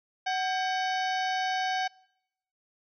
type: harmonic tone with a mistuned harmonic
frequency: 750 Hz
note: F#5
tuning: 23 cents sharp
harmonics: 1 / 2 / 3 / 4 / 5 / 6 / 7 / 8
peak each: -28 / -34 / -38 / -40 / -42 / -44 / -45 / -46 dBFS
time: 0.26-1.88 s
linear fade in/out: 10 ms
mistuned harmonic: 2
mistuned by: +110 cents
effects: noise-tail reverb RT60 0.8 s tail -25 dB re dry